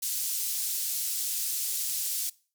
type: band-pass noise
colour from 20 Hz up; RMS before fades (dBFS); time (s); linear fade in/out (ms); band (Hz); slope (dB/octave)
white; -31; 0.02-2.3; 10; 5300 to 16000; 12
effects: noise-tail reverb RT60 0.4 s tail -22 dB re dry